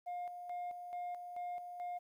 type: tone with tremolo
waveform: sine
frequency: 710 Hz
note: F5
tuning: 28 cents sharp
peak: -36 dBFS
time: 0.06-1.99 s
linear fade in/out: 20 ms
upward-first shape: square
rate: 2.3 Hz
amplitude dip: 60%
effects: tanh soft clip ceiling -38 dBFS + 12-bit